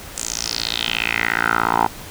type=tone with band-pass filter sweep; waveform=10% pulse; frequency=57 Hz; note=A#1; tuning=38 cents flat; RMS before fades=-21 dBFS; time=0.16-1.87 s; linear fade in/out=10 ms; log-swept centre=7900 to 890 Hz; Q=4.1; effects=pink hiss -36 dBFS RMS until 2.1 s